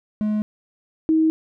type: tone pair in turn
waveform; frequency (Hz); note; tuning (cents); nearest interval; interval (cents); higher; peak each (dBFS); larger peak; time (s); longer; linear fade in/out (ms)
triangle / sine; 212.2 / 317.9; G#3 / D#4; +38 / +37; perfect fifth; 699; second; -17 / -14; second; 0.21-0.42 / 1.09-1.3; neither; 0
effects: none

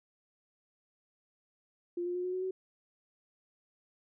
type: tone with pitch steps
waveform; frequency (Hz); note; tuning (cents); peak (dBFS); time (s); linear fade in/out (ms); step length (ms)
sine; 349.2 / 354.3 / 359.4 / 364.7 / 370 / 375.3; F4 / F4 / F4 / F#4 / F#4 / F#4; 0 / +25 / +50 / -25 / 0 / +25; -32; 1.97-2.51; 5; 90
effects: none

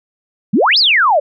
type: exponential two-way sweep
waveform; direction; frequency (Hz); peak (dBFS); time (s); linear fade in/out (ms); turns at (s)
sine; up then down; 170 to 5320 to 544; -8; 0.53-1.2; 10; 0.78
effects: none

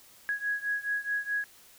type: beating tone pair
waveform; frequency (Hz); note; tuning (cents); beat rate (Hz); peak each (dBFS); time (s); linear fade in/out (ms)
sine; 1661.2 / 1665.9; G#6 / G#6; 0 / +5; 4.7; -31 / -33; 0.29-1.44; 0
effects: white hiss -56 dBFS RMS until 1.78 s

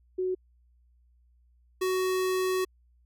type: tone pair in turn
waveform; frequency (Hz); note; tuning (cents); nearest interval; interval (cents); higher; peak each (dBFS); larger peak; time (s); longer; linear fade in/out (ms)
sine / square; 370 / 372.4; F#4 / F#4; 0 / +11; unison; 11; second; -26; neither; 0.18-0.35 / 1.81-2.65; second; 10
effects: added 60 Hz sine -60 dBFS peak until 3.05 s

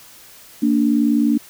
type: tone pair together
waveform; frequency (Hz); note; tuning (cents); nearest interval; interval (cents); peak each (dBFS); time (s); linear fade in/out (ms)
sine; 230.8 / 290.8; A#3 / D4; -17 / -17; major third; 400; -16; 0.62-1.38; 10
effects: white hiss -44 dBFS RMS until 1.49 s

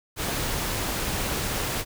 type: noise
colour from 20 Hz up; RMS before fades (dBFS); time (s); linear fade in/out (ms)
pink; -28; 0.16-1.85; 50
effects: none

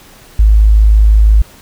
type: tone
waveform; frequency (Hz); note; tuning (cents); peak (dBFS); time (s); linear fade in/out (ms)
sine; 53; G#1; +36; -3; 0.39-1.42; 5
effects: pink hiss -40 dBFS RMS until 1.61 s

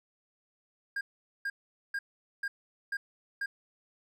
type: tone bursts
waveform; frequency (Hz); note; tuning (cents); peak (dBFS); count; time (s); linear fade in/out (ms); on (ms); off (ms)
triangle; 1614; G#6; -50; -29; 6; 0.96-3.46; 5; 50; 440
effects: none

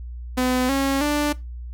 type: tone with pitch steps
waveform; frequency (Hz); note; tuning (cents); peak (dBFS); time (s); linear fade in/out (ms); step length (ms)
sawtooth; 253.3 / 273.1 / 294.3; B3 / C#4 / D4; +44 / -26 / +4; -15; 0.37-1.33; 10; 320
effects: noise-tail reverb RT60 0.2 s tail -18 dB re dry + added 60 Hz sine -31 dBFS peak until 1.73 s

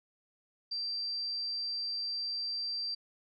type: tone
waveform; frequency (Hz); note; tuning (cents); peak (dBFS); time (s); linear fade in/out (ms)
sine; 4699; D8; 0; -33; 0.71-2.95; 10
effects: none

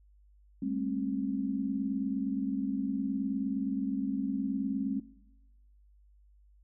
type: tone cluster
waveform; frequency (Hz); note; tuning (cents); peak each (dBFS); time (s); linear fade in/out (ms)
sine; 200.2 / 219.5 / 268.7; G3 / A3 / C4; +37 / -4 / +46; -35 / -38 / -32; 0.62-5; 5
effects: noise-tail reverb RT60 1.0 s tail -20 dB re dry + added 50 Hz sine -58 dBFS peak until 6.63 s

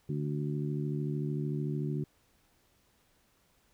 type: harmonic tone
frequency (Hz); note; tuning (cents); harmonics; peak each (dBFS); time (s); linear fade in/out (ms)
73.42; D2; 0; 2 / 3 / 4 / 5; -32 / -39 / -40 / -40; 0.09-2.04; 5
effects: pink hiss -69 dBFS RMS until 3.73 s

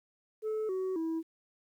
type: tone with pitch steps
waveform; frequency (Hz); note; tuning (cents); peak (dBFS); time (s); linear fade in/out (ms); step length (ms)
sine; 433.9 / 375.6 / 325.1; A4 / F#4 / E4; -24 / +26 / -24; -28; 0.42-1.23; 50; 270
effects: tanh soft clip ceiling -30 dBFS + 11-bit

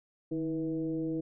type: tone with frequency modulation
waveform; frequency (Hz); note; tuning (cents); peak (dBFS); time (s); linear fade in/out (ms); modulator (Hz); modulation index
sine; 320.6; E4; -48; -30; 0.31-1.21; 10; 166; 0.77
effects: none

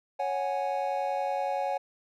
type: chord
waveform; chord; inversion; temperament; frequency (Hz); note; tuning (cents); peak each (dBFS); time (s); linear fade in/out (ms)
triangle; C# suspended fourth; none; equal; 554.4 / 740 / 830.6; C#5 / F#5 / G#5; 0 / 0 / 0; -30; 0.19-1.78; 10
effects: none

